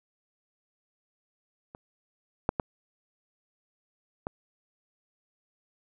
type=clicks; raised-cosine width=1 ms; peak=-29 / -9 / -13 / -18 dBFS; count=4; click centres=1.749 / 2.491 / 2.598 / 4.269 s; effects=none